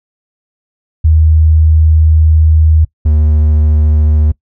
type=tone pair in turn; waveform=sine / triangle; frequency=78.8 / 76.16 Hz; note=D#2 / D#2; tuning=+23 / -36 cents; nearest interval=minor second; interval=59 cents; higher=first; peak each=-4 dBFS; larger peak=neither; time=1.04-2.85 / 3.05-4.32 s; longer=first; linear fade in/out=10 ms; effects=noise-tail reverb RT60 0.1 s tail -22 dB re dry